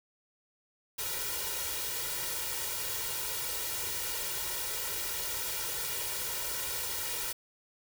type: noise with comb filter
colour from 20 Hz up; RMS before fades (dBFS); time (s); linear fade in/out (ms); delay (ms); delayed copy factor
white; -35; 0.98-7.33; 10; 2.1; +0.95
effects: none